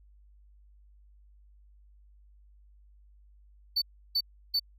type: tone bursts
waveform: triangle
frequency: 4511 Hz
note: C#8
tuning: 29 cents sharp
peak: -23 dBFS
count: 3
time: 3.76-4.597 s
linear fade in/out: 10 ms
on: 59 ms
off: 330 ms
effects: added 50 Hz sine -55 dBFS peak until 4.78 s